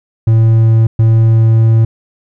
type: tone bursts at uneven times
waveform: triangle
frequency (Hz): 112.4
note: A2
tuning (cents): +37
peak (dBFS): -3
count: 2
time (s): 0.27-0.87 / 0.99-1.85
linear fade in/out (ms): 5
effects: none